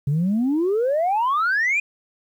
sine exponential sweep, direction up, 135.3 to 2489 Hz, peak -16 dBFS, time 0.07-1.8 s, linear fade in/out 5 ms, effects tanh soft clip ceiling -15 dBFS + 9-bit

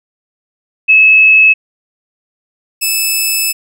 sine / 10% pulse tone pair in turn, 2589 / 2613 Hz, E7 / E7, -32 / -16 cents, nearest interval unison, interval 16 cents, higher second, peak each -3 dBFS, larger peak neither, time 0.88-1.54 / 2.81-3.53 s, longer second, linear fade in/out 20 ms, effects none

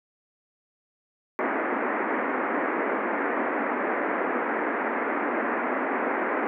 pink band-pass noise, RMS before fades -27 dBFS, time 1.39-6.47 s, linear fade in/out 0 ms, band 240 to 2100 Hz, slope 48 dB/octave, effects none

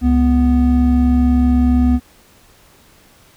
triangle tone pair together, 68.79 / 246.9 Hz, C#2 / B3, -13 / 0 cents, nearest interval octave + minor seventh, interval 2213 cents, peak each -12 / -10 dBFS, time 0.01-2 s, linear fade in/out 50 ms, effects pink hiss -49 dBFS RMS until 3.36 s

